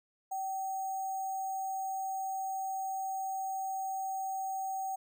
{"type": "tone with sample-and-hold", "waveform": "sine", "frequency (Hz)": 767, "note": "G5", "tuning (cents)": -38, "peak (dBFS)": -33, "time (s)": [0.31, 4.96], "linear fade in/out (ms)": 10, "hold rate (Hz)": 7350, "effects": []}